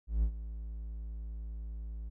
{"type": "tone with ADSR envelope", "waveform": "triangle", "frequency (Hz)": 55, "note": "A1", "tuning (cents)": 0, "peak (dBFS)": -22, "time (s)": [0.07, 2.1], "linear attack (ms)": 160, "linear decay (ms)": 77, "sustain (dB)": -14, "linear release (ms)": 19, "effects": []}